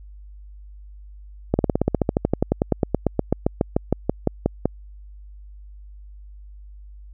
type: slowing click train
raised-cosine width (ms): 2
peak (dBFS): -4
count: 30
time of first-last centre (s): 1.54-4.656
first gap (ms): 50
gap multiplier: 1.05
effects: added 50 Hz sine -39 dBFS peak until 7.13 s